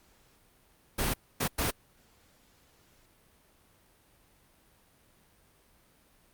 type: noise bursts at uneven times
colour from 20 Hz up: pink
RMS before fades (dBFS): -29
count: 3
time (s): 0.98-1.14 / 1.4-1.48 / 1.58-1.71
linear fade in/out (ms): 10
effects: pink hiss -64 dBFS RMS until 6.33 s + Opus 48 kbps